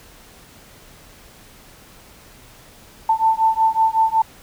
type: beating tone pair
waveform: sine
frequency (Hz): 887 / 892.4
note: A5 / A5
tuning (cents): +14 / +24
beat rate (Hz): 5.4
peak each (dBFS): -17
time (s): 3.09-4.22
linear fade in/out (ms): 5
effects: pink hiss -46 dBFS RMS until 4.42 s